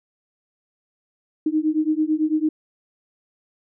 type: beating tone pair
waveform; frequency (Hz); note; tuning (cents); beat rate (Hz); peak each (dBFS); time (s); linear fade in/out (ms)
sine; 305.9 / 314.9; D#4 / D#4; -29 / +21; 9; -21; 1.46-2.49; 5
effects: none